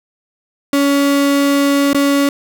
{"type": "tone with dropouts", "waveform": "35% pulse", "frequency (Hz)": 281.4, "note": "C#4", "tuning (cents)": 26, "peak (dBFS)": -9, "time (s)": [0.73, 2.29], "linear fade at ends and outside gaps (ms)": 2, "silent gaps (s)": [1.932, 1.946], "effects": []}